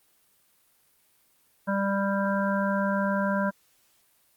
harmonic tone, 197.7 Hz, G3, 15 cents sharp, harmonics 1 / 3 / 5 / 7 / 8, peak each -26 / -29 / -31 / -35 / -33 dBFS, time 1.67-3.51 s, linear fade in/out 20 ms, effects white hiss -65 dBFS RMS until 4.36 s + Opus 32 kbps

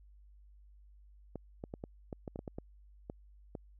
clicks, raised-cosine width 2 ms, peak -27 dBFS, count 12, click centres 1.357 / 1.639 / 1.739 / 1.839 / 2.128 / 2.278 / 2.359 / 2.391 / 2.478 / 2.585 / 3.099 / 3.552 s, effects added 50 Hz sine -56 dBFS peak until 3.79 s

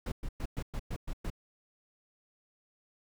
brown noise bursts, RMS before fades -35 dBFS, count 8, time 0.06-1.302 s, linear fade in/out 5 ms, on 59 ms, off 110 ms, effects none

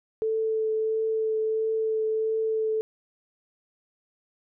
sine tone with vibrato, 440 Hz, A4, in tune, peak -23 dBFS, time 0.22-2.81 s, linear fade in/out 0 ms, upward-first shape triangle, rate 1.5 Hz, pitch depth 12 cents each way, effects none

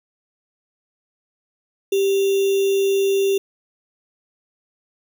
sine tone with sample-and-hold, 392 Hz, G4, in tune, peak -15 dBFS, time 1.92-3.38 s, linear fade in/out 5 ms, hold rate 3150 Hz, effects none

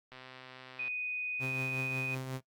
click train, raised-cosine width 0.3 ms, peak -33 dBFS, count 99, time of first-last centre 0.12-0.88 s, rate 129 Hz
sine tone, 2489 Hz, D#7, in tune, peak -34 dBFS, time 0.79-2.15 s, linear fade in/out 5 ms
sawtooth tone with tremolo, 130.81 Hz, C3, in tune, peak -31 dBFS, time 1.39-2.41 s, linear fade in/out 50 ms, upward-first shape triangle, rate 5.5 Hz, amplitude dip 45%
effects noise-tail reverb RT60 0.1 s tail -17 dB re dry + Opus 48 kbps

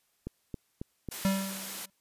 click train, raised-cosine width 3 ms, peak -23 dBFS, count 4, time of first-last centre 0.27-1.087 s, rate 3.67 Hz
white high-pass noise, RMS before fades -39 dBFS, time 1.11-1.86 s, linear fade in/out 10 ms, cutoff 180 Hz, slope 12 dB/octave
square tone with exponential decay, 193.8 Hz, G3, 20 cents flat, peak -23 dBFS, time 1.25-1.9 s, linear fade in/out 0 ms, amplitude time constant 140 ms
effects white hiss -73 dBFS RMS until 2 s + resampled to 32000 Hz

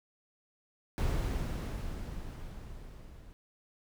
brown noise with level ramp, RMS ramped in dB -29 to -52 dBFS, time 0.98-3.33 s, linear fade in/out 0 ms, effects none

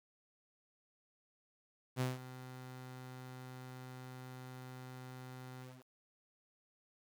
sawtooth tone with ADSR envelope, 127.9 Hz, C3, 39 cents flat, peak -28 dBFS, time 1.96-5.87 s, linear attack 48 ms, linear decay 170 ms, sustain -16 dB, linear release 250 ms, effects 10-bit

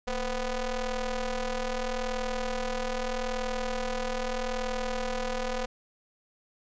sawtooth ring-modulated tone, 245.6 Hz, B3, 9 cents flat, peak -22 dBFS, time 0.07-5.66 s, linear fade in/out 10 ms, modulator 266 Hz, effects resampled to 16000 Hz + 10-bit

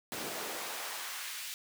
pink noise with high-pass filter sweep, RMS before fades -40 dBFS, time 0.12-1.54 s, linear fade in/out 0 ms, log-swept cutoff 220 to 2700 Hz, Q 0.91, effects none

